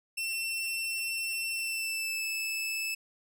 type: tone with pitch glide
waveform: sawtooth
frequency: 2697 to 2622 Hz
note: E7 to E7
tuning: +39 to -10 cents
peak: -28 dBFS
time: 0.17-2.95 s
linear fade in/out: 10 ms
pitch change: -49 cents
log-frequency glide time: 1.53-2.24 s
effects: none